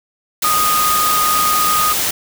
sine tone in noise, 1238 Hz, D#6, 9 cents flat, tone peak -14 dBFS, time 0.44-1.93 s, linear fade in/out 5 ms, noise white, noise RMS -18 dBFS, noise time 0.42-2.11 s, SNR +1 dB, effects none

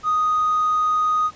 sine tone with hard clipping, 1244.5 Hz, D#6, in tune, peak -17 dBFS, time 0.03-1.31 s, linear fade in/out 50 ms, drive 1 dB, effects pink hiss -47 dBFS RMS until 1.35 s + resampled to 16000 Hz

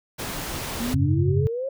pink noise, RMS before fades -31 dBFS, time 0.18-0.95 s, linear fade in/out 20 ms
sine exponential sweep, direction up, 227 to 553 Hz, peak -25 dBFS, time 0.8-1.69 s, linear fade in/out 5 ms
sine chord, F# suspended second, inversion none, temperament equal, 92.5 / 103.83 / 138.59 Hz, F#2 / G#2 / C#3, 0 / 0 / 0 cents, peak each -23 / -25 / -21 dBFS, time 0.94-1.47 s, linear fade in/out 0 ms
effects none

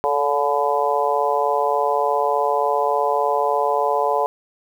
harmonic tone with a mistuned harmonic, 143.4 Hz, D3, 41 cents flat, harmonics 3 / 4 / 5 / 6 / 7, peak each -23 / -23 / -23 / -23 / -23 dBFS, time 0.04-4.26 s, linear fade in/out 0 ms, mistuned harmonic 3, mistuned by +31 cents, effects 8-bit

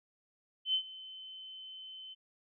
sine tone with ADSR envelope, 3061 Hz, G7, 42 cents flat, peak -26 dBFS, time 0.65-2.15 s, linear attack 90 ms, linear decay 83 ms, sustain -19 dB, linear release 25 ms, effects none

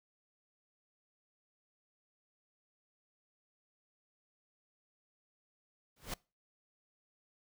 pink noise with exponential growth, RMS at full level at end -35 dBFS, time 5.96-6.14 s, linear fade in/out 5 ms, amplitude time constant 39 ms, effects noise-tail reverb RT60 0.3 s tail -24 dB re dry

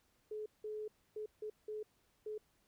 sine tone bursts at uneven times, 427.3 Hz, G#4, 49 cents sharp, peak -40 dBFS, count 6, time 0.31-0.46 / 0.64-0.88 / 1.16-1.26 / 1.42-1.5 / 1.68-1.83 / 2.26-2.38 s, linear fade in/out 5 ms, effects pink hiss -75 dBFS RMS until 2.67 s

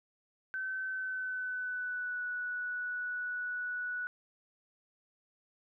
sine tone with pitch glide, 1532 to 1474.7 Hz, G6 to F#6, -40 to -6 cents, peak -34 dBFS, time 0.54-4.07 s, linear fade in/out 0 ms, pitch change -66 cents, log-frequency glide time 0.86-2.23 s, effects none

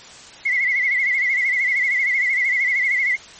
sine tone with vibrato, 2073 Hz, C7, 17 cents flat, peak -16 dBFS, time 0.45-3.16 s, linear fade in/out 10 ms, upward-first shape sine, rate 13 Hz, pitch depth 97 cents each way, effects white hiss -41 dBFS RMS until 3.39 s + MP3 32 kbps

